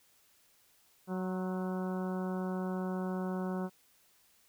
harmonic tone with a mistuned harmonic, 185.5 Hz, F#3, 5 cents sharp, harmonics 1 / 2 / 3 / 4 / 5 / 6 / 7 / 8, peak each -34 / -40 / -44 / -46 / -48 / -50 / -51 / -52 dBFS, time 1.07-3.7 s, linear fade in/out 50 ms, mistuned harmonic 6, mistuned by -39 cents, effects white hiss -67 dBFS RMS until 4.48 s

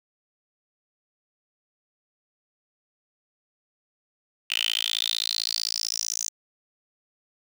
10% pulse tone with high-pass filter sweep, 55.6 Hz, A1, 19 cents sharp, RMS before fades -28 dBFS, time 4.5-6.29 s, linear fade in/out 5 ms, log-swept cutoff 2800 to 6400 Hz, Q 7.4, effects none

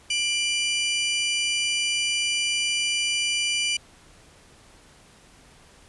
sawtooth tone pair together, 2367 / 2960 Hz, D7 / F#7, +13 / 0 cents, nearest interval major third, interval 387 cents, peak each -22 dBFS, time 0.1-3.77 s, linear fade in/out 5 ms, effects pink hiss -53 dBFS RMS until 5.88 s + resampled to 24000 Hz

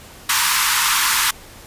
pink high-pass noise, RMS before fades -17 dBFS, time 0.29-1.31 s, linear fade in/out 5 ms, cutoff 900 Hz, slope 96 dB/octave, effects pink hiss -41 dBFS RMS until 1.66 s + resampled to 32000 Hz

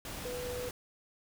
sine tone in noise, 493.9 Hz, B4, in tune, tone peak -37 dBFS, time 0.25-0.69 s, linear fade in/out 2 ms, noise pink, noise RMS -42 dBFS, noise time 0.05-0.71 s, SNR +2 dB, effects none

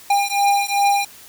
square beating tone pair, 803 / 805.6 Hz, G5 / G5, +41 / +47 cents, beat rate 2.6 Hz, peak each -19 / -19 dBFS, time 0.1-1.05 s, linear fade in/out 5 ms, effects white hiss -43 dBFS RMS until 1.28 s

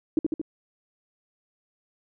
sine tone with echo, 315.9 Hz, D#4, 26 cents sharp, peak -17 dBFS, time 0.17-0.19 s, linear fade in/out 2 ms, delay 75 ms, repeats 3, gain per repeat -3 dB, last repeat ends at 0.415 s, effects none

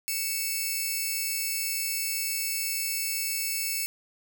5% pulse tone pair together, 2217 / 2636 Hz, C#7 / E7, 0 / -1 cents, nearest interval minor third, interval 299 cents, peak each -21 dBFS, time 0.08-3.86 s, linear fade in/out 0 ms, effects none

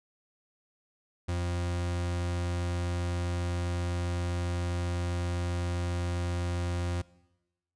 40% pulse tone, 87.6 Hz, F2, 6 cents sharp, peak -28 dBFS, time 1.28-7.02 s, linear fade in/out 10 ms, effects noise-tail reverb RT60 1.0 s tail -21 dB re dry + resampled to 22050 Hz

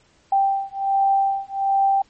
sine beating tone pair, 784 / 785.3 Hz, G5 / G5, 0 / +3 cents, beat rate 1.3 Hz, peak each -20 dBFS, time 0.32-2.02 s, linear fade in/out 5 ms, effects pink hiss -58 dBFS RMS until 2.09 s + MP3 32 kbps

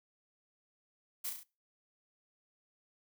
blue noise with echo, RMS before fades -38 dBFS, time 1.24-1.3 s, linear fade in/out 10 ms, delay 34 ms, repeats 4, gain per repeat -4 dB, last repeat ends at 1.436 s, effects noise-tail reverb RT60 0.3 s tail -22 dB re dry

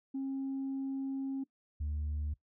sine tone pair in turn, 270 / 74.81 Hz, C#4 / D2, -45 / +33 cents, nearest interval octave + minor seventh, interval 2222 cents, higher first, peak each -32 / -31 dBFS, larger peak second, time 0.14-1.44 / 1.8-2.34 s, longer first, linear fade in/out 10 ms, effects noise-tail reverb RT60 0.1 s tail -20 dB re dry + tanh soft clip ceiling -31 dBFS

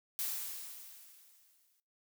blue noise with exponential decay, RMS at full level -35 dBFS, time 0.19-1.8 s, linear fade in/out 0 ms, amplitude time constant 350 ms, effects noise-tail reverb RT60 0.3 s tail -20 dB re dry

